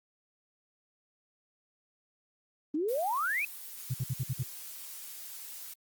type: exponential sweep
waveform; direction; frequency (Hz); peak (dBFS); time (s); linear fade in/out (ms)
sine; up; 285.1 to 2591; -28; 2.74-3.45; 5
type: noise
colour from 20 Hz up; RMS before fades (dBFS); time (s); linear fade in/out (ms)
blue; -44; 2.88-5.74; 10
type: tone bursts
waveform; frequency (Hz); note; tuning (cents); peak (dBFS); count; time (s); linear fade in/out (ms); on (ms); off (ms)
sine; 128.1; C3; -36; -28; 6; 3.9-4.433; 10; 43; 55
effects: Opus 24 kbps